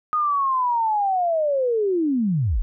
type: linear sweep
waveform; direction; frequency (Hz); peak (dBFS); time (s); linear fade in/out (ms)
sine; down; 1244.5 to 30.22; -18; 0.13-2.62; 0
effects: none